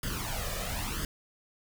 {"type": "noise with flanger", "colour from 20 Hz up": "pink", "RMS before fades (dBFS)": -34, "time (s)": [0.03, 1.05], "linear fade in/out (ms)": 2, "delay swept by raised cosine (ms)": [0.61, 1.71], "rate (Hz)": 0.99, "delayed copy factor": 0.75, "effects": []}